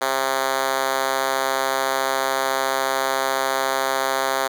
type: tone with high-pass filter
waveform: 5% pulse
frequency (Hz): 133.9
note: C3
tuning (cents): +40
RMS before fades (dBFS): -22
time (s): 0.01-4.48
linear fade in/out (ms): 10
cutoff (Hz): 520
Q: 1.1
effects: none